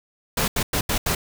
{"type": "noise bursts at uneven times", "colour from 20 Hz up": "pink", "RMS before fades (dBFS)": -22, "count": 5, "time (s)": [[0.37, 0.48], [0.56, 0.63], [0.73, 0.81], [0.89, 0.98], [1.06, 1.15]], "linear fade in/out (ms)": 5, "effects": []}